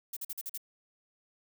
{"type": "noise bursts", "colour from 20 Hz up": "violet", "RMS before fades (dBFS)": -38, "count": 6, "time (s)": [0.13, 0.577], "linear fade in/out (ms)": 5, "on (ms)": 37, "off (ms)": 45, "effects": []}